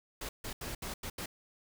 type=noise bursts at uneven times; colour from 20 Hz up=pink; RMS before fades=-40 dBFS; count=6; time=0.21-0.29 / 0.44-0.53 / 0.61-0.75 / 0.82-0.94 / 1.03-1.1 / 1.18-1.26 s; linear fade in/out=5 ms; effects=none